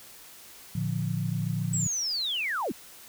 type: chord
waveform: sine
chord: Bb major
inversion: none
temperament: equal with one note detuned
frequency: 113.62 / 146.83 / 174.61 Hz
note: Bb2 / D3 / F3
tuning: -44 / 0 / 0 cents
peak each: -31 dBFS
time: 0.75-1.87 s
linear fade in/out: 5 ms
type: linear sweep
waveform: sine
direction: down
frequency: 7902 to 167.5 Hz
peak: -27 dBFS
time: 1.73-2.72 s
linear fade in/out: 5 ms
effects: white hiss -49 dBFS RMS until 3.08 s